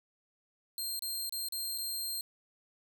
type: tone with dropouts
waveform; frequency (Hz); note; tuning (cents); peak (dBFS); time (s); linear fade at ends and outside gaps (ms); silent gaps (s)
15% pulse; 4186; C8; 0; -28; 0.78-2.21; 1; 0.993-1.022 / 1.294-1.324 / 1.486-1.523 / 1.778-1.783
effects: none